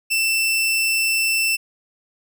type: tone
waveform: sawtooth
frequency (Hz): 2670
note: E7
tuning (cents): +22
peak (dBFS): -14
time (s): 0.1-1.57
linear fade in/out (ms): 20
effects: none